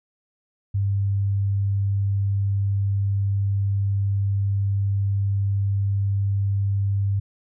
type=tone; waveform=sine; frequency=99.3 Hz; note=G2; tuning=23 cents sharp; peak=-19 dBFS; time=0.74-7.2 s; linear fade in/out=10 ms; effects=none